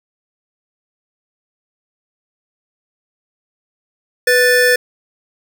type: tone pair together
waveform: square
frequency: 493.9 / 1765 Hz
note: B4 / A6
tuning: 0 / +5 cents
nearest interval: octave + minor seventh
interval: 2205 cents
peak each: -13 dBFS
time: 4.27-4.76 s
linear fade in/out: 5 ms
effects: none